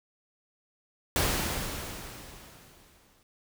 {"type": "noise with exponential decay", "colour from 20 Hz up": "pink", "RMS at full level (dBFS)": -25, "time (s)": [1.16, 3.23], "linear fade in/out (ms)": 1, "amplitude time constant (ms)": 450, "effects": []}